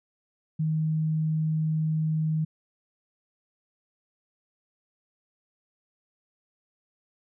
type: tone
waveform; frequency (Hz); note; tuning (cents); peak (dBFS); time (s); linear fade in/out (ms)
sine; 157; D#3; +16; -23; 0.59-2.45; 10
effects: none